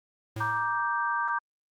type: tone with exponential decay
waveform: square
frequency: 110 Hz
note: A2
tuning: in tune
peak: -31 dBFS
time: 0.36-0.96 s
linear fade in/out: 5 ms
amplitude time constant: 130 ms
type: chord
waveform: sine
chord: G minor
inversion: first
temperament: just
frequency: 940.8 / 1176 / 1568 Hz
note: Bb5 / D6 / G6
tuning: +16 / +2 / 0 cents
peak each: -30 dBFS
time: 0.4-1.39 s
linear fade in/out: 10 ms
effects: Opus 24 kbps